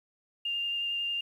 sine tone with vibrato, 2803 Hz, F7, 6 cents sharp, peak -29 dBFS, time 0.45-1.21 s, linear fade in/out 5 ms, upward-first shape sine, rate 11 Hz, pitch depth 11 cents each way, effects 10-bit

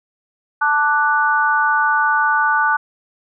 sine chord, D major, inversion second, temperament equal, 880 / 1174.7 / 1480 Hz, A5 / D6 / F#6, 0 / 0 / 0 cents, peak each -18 / -19 / -16 dBFS, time 0.61-2.77 s, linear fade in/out 10 ms, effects none

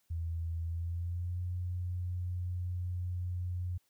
sine tone with pitch glide, 83 to 89.47 Hz, E2 to F2, +12 to +42 cents, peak -33 dBFS, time 0.1-3.78 s, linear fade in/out 10 ms, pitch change +130 cents, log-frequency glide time 0.64-1.42 s, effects white hiss -75 dBFS RMS until 3.89 s

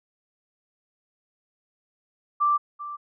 sine tone with echo, 1174.7 Hz, D6, in tune, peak -18 dBFS, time 2.4-2.58 s, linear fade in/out 20 ms, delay 390 ms, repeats 1, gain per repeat -14 dB, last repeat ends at 2.97 s, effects none

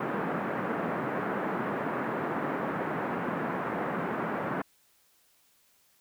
pink band-pass noise, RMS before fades -32 dBFS, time 0-4.62 s, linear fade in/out 5 ms, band 170 to 1700 Hz, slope 24 dB/octave, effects white hiss -66 dBFS RMS until 6 s

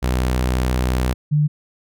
sawtooth / sine tone pair in turn, 62.8 / 149.36 Hz, B1 / D3, +30 / +30 cents, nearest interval octave + minor third, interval 1500 cents, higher second, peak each -13 dBFS, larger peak neither, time 0.02-1.14 / 1.31-1.48 s, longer first, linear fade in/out 20 ms, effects none

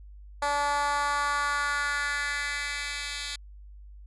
10% pulse tone with high-pass filter sweep, 288.1 Hz, D4, 33 cents flat, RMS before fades -29 dBFS, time 0.42-3.36 s, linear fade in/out 5 ms, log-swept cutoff 730 to 3000 Hz, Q 2.5, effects added 50 Hz sine -44 dBFS peak until 4.06 s + resampled to 24000 Hz

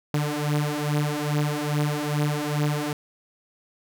sawtooth beating tone pair, 147.2 / 149.6 Hz, D3 / D3, +4 / +32 cents, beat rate 2.4 Hz, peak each -22 / -22 dBFS, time 0.14-2.93 s, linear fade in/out 2 ms, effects none

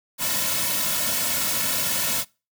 white noise with comb filter, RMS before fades -24 dBFS, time 0.18-2.25 s, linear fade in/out 50 ms, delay 2.5 ms, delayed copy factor -0.85, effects noise-tail reverb RT60 0.3 s tail -24 dB re dry

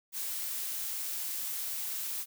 blue noise, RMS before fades -36 dBFS, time 0.12-2.26 s, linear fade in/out 50 ms, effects none

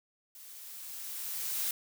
blue noise with level ramp, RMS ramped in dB -51 to -32 dBFS, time 0.35-1.71 s, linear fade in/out 2 ms, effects none

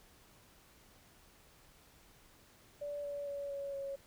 sine tone with pitch steps, 580 / 573 / 566.1 / 559.3 / 552.5 Hz, D5 / D5 / C#5 / C#5 / C#5, -22 / -43 / +36 / +15 / -6 cents, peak -38 dBFS, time 2.81-3.96 s, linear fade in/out 10 ms, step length 230 ms, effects pink hiss -63 dBFS RMS until 4.06 s

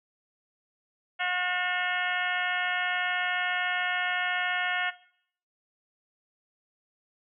harmonic tone with a mistuned harmonic, 360.7 Hz, F#4, 44 cents flat, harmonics 2 / 3 / 4 / 5 / 6 / 7 / 8 / 9, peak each -33 / -40 / -32 / -33 / -33 / -38 / -37 / -42 dBFS, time 1.19-4.91 s, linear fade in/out 20 ms, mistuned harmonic 7, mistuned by +66 cents, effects noise-tail reverb RT60 0.6 s tail -17 dB re dry

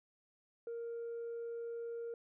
sine tone, 466.2 Hz, A#4, in tune, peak -38 dBFS, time 0.67-2.14 s, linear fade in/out 2 ms, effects tanh soft clip ceiling -38 dBFS

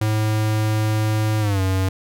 square tone with pitch glide, 108.1 to 94.65 Hz, A2 to F#2, -30 to +40 cents, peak -18 dBFS, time 0.01-1.89 s, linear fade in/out 5 ms, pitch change -230 cents, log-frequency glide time 1.4-1.61 s, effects none

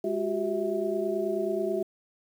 sine tone cluster, 205.7 / 359.8 / 389.1 / 652 Hz, G#3 / F#4 / G4 / E5, -16 / -48 / -13 / -19 cents, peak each -36 / -30 / -30 / -32 dBFS, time 0.04-1.83 s, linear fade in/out 5 ms, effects 9-bit

